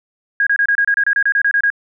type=tone bursts; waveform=sine; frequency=1637 Hz; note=G#6; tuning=25 cents flat; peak=-11 dBFS; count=14; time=0.4-1.702 s; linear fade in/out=2 ms; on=67 ms; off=28 ms; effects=none